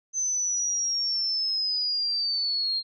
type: linear sweep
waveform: sine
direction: down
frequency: 6180 to 4186 Hz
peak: -24 dBFS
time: 0.13-2.83 s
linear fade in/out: 50 ms
effects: none